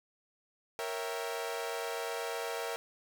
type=chord; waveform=sawtooth; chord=A# diminished seventh; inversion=none; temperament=equal; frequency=466.2 / 554.4 / 659.3 / 784 Hz; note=A#4 / C#5 / E5 / G5; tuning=0 / 0 / 0 / 0 cents; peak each=-34 / -39 / -37 / -40 dBFS; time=0.79-2.76 s; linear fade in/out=0 ms; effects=none